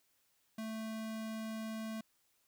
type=tone; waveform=square; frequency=220.7 Hz; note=A3; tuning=5 cents sharp; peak=-40 dBFS; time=0.58-2.01 s; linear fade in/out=5 ms; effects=white hiss -75 dBFS RMS until 2.47 s